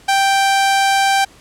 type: tone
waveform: sawtooth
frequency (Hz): 784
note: G5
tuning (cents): 0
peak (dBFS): -8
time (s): 0.08-1.25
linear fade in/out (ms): 10
effects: pink hiss -46 dBFS RMS until 1.4 s + low-pass 10000 Hz 12 dB/octave